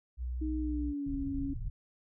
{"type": "tone", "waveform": "sine", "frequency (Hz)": 61.74, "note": "B1", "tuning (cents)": 0, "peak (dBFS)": -33, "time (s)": [0.17, 0.94], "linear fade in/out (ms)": 50}
{"type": "tone with pitch glide", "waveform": "sine", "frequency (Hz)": [311.1, 275.6], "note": ["D#4", "C#4"], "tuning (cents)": [0, -10], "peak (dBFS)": -33, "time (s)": [0.41, 1.54], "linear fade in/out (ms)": 10, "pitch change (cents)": -210, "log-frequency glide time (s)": [0.59, 1.14]}
{"type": "low-pass noise", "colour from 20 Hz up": "pink", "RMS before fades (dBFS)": -38, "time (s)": [1.06, 1.7], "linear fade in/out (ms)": 5, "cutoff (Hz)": 140, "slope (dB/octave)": 48}
{"effects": []}